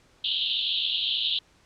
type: band-pass noise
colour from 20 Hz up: pink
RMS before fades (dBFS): -27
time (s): 0.24-1.39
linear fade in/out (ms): 5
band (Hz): 2900 to 4000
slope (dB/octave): 96
effects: pink hiss -60 dBFS RMS until 1.65 s + low-pass 7000 Hz 12 dB/octave